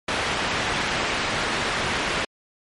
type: low-pass noise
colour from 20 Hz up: white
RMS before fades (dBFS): -25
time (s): 0.08-2.25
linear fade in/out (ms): 5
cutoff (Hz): 2500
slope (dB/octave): 12
effects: MP3 48 kbps